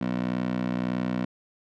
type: tone with high-pass filter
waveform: 15% pulse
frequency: 61.74 Hz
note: B1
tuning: in tune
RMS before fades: -28 dBFS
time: 0.01-1.25 s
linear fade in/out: 5 ms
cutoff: 210 Hz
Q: 2
effects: low-pass 3000 Hz 12 dB/octave